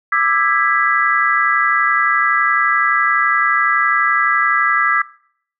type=chord; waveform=sine; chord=E dominant seventh; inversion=third; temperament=just; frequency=1186.7 / 1318.5 / 1648.1 / 1977.8 Hz; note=D6 / E6 / G#6 / B6; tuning=+18 / 0 / -14 / +2 cents; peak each=-18 dBFS; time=0.12-5.02 s; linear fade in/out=5 ms; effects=noise-tail reverb RT60 0.6 s tail -21 dB re dry